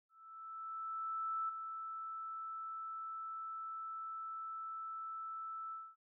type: tone with ADSR envelope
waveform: sine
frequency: 1318.5 Hz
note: E6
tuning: in tune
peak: -35 dBFS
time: 0.09-5.96 s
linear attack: 1400 ms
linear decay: 6 ms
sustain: -7 dB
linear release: 240 ms
effects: none